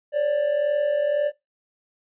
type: tone pair together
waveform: triangle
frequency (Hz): 545.4 / 587.3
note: C#5 / D5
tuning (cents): -28 / 0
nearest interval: minor second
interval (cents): 128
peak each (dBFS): -25 / -18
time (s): 0.12-1.32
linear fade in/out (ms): 50
effects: noise-tail reverb RT60 0.2 s tail -23 dB re dry + resampled to 8000 Hz